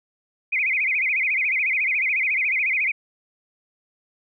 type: tone with vibrato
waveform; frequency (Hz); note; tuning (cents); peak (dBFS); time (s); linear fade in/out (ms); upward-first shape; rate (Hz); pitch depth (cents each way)
sine; 2269; C#7; +40; -19; 0.52-2.92; 10; sine; 14; 190
effects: none